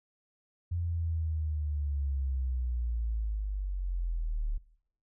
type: linear sweep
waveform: sine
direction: down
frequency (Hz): 87.31 to 35.83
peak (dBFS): -29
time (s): 0.71-4.58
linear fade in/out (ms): 10
effects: noise-tail reverb RT60 0.7 s tail -19 dB re dry